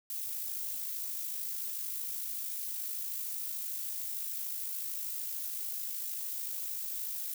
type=noise with amplitude modulation; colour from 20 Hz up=violet; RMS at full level=-36 dBFS; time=0.1-7.34 s; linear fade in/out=2 ms; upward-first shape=sine; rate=53.4 Hz; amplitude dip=35%; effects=none